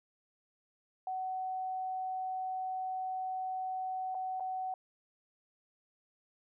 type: tone with dropouts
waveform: sine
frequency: 750 Hz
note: F#5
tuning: 23 cents sharp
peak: -34 dBFS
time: 1.07-4.74 s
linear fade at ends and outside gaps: 2 ms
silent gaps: 4.146-4.15 / 4.399-4.405 s
effects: none

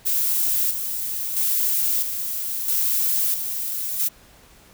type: noise with tremolo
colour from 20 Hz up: violet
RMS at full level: -21 dBFS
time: 0.05-4.09 s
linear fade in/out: 20 ms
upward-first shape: square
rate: 0.76 Hz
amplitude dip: 50%
effects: pink hiss -51 dBFS RMS until 4.73 s

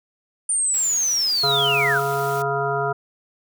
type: linear sweep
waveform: sine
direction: down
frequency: 9090 to 1318.5 Hz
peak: -18 dBFS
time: 0.49-2 s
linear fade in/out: 5 ms
type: noise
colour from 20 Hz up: white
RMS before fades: -37 dBFS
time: 0.74-2.42 s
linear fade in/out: 0 ms
type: harmonic tone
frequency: 139.2 Hz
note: C#3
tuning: 8 cents sharp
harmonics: 1 / 3 / 5 / 7 / 9 / 10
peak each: -29 / -25 / -25 / -29 / -29 / -28 dBFS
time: 1.43-2.93 s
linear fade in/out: 10 ms
effects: none

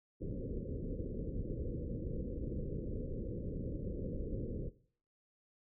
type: low-pass noise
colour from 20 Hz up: pink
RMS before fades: -40 dBFS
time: 0.2-4.7 s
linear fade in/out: 20 ms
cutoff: 540 Hz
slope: 96 dB/octave
effects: noise-tail reverb RT60 0.5 s tail -17 dB re dry

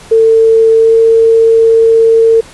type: tone with pitch glide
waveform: sine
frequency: 448.9 to 452.8 Hz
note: A4 to A4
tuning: +35 to +50 cents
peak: -3 dBFS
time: 0.11-2.41 s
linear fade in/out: 10 ms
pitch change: +15 cents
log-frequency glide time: 0.74-0.96 s
effects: pink hiss -35 dBFS RMS until 2.53 s + resampled to 24000 Hz

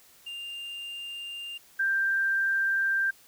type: tone pair in turn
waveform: triangle / sine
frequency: 2798 / 1579.2 Hz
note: F7 / G6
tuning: +3 / +12 cents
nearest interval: minor seventh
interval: 991 cents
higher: first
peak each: -34 / -23 dBFS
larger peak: second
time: 0.26-1.58 / 1.79-3.11 s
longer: neither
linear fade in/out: 10 ms
effects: white hiss -57 dBFS RMS until 3.27 s

